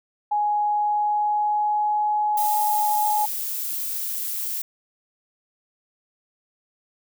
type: tone with pitch glide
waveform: sine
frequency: 834 to 842.2 Hz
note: G#5 to G#5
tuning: +7 to +24 cents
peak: -19 dBFS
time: 0.31-3.26 s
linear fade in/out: 10 ms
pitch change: +17 cents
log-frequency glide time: 0.62-2.12 s
type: noise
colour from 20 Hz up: violet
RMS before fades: -28 dBFS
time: 2.37-4.62 s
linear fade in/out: 5 ms
effects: none